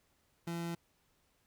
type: tone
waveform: 30% pulse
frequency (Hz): 169.3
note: E3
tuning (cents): +46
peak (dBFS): -34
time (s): 0.47-0.75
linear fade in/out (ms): 5
effects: pink hiss -74 dBFS RMS until 1.46 s